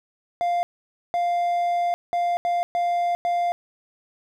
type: tone bursts at uneven times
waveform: triangle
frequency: 698.5 Hz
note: F5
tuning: in tune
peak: -18 dBFS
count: 6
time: 0.41-0.63 / 1.14-1.94 / 2.13-2.37 / 2.45-2.63 / 2.75-3.15 / 3.25-3.52 s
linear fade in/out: 0 ms
effects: none